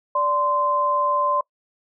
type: tone pair together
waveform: sine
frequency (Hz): 583.9 / 1037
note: D5 / C6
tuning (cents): -10 / -16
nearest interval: minor seventh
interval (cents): 994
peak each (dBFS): -24 / -19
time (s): 0.15-1.41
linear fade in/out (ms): 5
effects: noise-tail reverb RT60 0.1 s tail -24 dB re dry